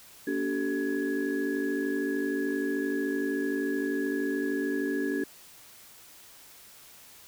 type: tone cluster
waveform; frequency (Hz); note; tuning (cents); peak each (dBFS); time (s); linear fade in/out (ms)
sine; 234.5 / 284.6 / 380.7 / 433.9 / 1676; A#3 / C#4 / F#4 / A4 / G#6; +11 / +46 / +49 / -24 / +15; -37 / -29 / -32 / -36 / -36; 0.27-5.24; 5
effects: tanh soft clip ceiling -17 dBFS + white hiss -52 dBFS RMS until 7.27 s